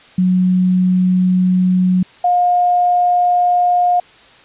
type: tone pair in turn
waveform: sine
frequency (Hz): 183.3 / 712.3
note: F#3 / F5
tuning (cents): -16 / +34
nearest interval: octave + major seventh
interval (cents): 2350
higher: second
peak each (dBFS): -10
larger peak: neither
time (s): 0.18-2.03 / 2.24-4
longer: first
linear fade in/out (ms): 5
effects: white hiss -44 dBFS RMS until 4.44 s + resampled to 8000 Hz